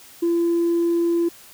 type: tone with tanh clipping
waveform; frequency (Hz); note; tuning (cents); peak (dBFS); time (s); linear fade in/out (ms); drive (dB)
triangle; 340; F4; -46; -17; 0.22-1.29; 10; 5
effects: white hiss -46 dBFS RMS until 1.53 s